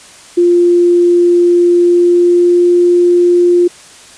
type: tone with pitch glide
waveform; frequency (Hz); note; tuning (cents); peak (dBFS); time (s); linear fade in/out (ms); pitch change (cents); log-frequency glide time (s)
sine; 349.2 to 351.4; F4 to F4; 0 to +11; -5; 0.37-3.68; 10; +11; 1.75-2.71
effects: white hiss -37 dBFS RMS until 4.17 s + resampled to 22050 Hz